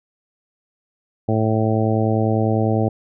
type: harmonic tone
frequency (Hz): 110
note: A2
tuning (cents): 0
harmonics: 1 / 2 / 3 / 4 / 5 / 6 / 7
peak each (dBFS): -19 / -22 / -24 / -25 / -26 / -27 / -27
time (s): 1.28-2.89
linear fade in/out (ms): 10
effects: none